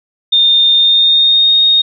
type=tone with pitch glide; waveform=sine; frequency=3634 to 3713 Hz; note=A#7 to A#7; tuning=-45 to -8 cents; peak=-6 dBFS; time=0.32-1.82 s; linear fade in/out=10 ms; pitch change=+37 cents; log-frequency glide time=0.75-1.55 s; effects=none